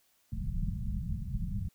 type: low-pass noise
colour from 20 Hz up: pink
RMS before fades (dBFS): -34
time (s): 0.32-1.69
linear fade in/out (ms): 5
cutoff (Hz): 210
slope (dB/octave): 96
effects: white hiss -70 dBFS RMS until 1.74 s